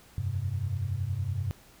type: chord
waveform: sine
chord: F suspended second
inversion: none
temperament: equal with one note detuned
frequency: 87.31 / 98 / 130.28 Hz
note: F2 / G2 / C3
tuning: 0 / 0 / -7 cents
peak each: -36 / -30 / -34 dBFS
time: 0.18-1.51 s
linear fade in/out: 0 ms
effects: pink hiss -56 dBFS RMS until 1.8 s